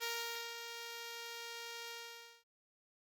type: tone with ADSR envelope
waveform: 5% pulse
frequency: 466.2 Hz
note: A#4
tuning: in tune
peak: -25 dBFS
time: 0-2.44 s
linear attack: 32 ms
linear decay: 510 ms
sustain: -8 dB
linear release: 530 ms
effects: Opus 24 kbps